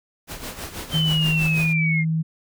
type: noise with tremolo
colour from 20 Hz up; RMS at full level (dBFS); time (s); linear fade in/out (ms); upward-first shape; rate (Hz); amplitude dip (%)
pink; -31; 0.27-1.74; 50; sine; 6.2; 65
type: linear sweep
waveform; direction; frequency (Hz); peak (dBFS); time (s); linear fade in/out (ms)
sine; down; 3136 to 2093; -21; 0.91-2.05; 50
type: tone with pitch glide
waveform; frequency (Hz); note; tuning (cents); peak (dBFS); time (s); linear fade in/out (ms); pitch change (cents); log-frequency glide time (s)
sine; 157.4 to 160.52; D#3 to E3; +20 to -46; -19; 0.93-2.23; 20; +34; 1.38-1.63
effects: none